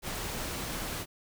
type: noise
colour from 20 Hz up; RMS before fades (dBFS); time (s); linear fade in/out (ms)
pink; -36; 0.02-1.06; 50
effects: none